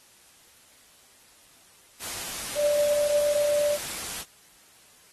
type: tone in noise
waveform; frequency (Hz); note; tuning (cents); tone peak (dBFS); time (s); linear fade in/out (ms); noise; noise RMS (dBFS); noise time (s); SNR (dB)
sine; 587.3; D5; 0; -21; 2.55-3.78; 50; white; -34; 1.99-4.25; +10
effects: white hiss -56 dBFS RMS until 5.12 s + AAC 32 kbps